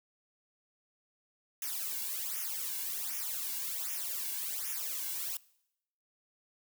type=noise with flanger; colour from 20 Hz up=blue; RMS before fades=-37 dBFS; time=1.62-5.37 s; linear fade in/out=2 ms; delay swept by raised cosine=0.23 to 1.63 ms; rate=1.3 Hz; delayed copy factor=-0.95; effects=noise-tail reverb RT60 0.8 s tail -22 dB re dry